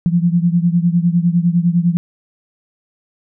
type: beating tone pair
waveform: sine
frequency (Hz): 169.8 / 179.7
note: F3 / F3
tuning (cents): -48 / +50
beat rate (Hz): 9.9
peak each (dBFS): -13 / -16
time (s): 0.06-1.97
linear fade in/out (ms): 0
effects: none